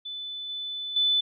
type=tone with level steps; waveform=sine; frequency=3500 Hz; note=A7; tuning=10 cents flat; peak=-33 / -31 / -20 dBFS; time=0.05-1.21 s; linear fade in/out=10 ms; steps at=0.49 / 0.96 s; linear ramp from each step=5 ms; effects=none